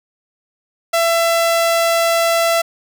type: tone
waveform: sawtooth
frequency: 670 Hz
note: E5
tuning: 28 cents sharp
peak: -9 dBFS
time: 0.93-2.62 s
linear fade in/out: 10 ms
effects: none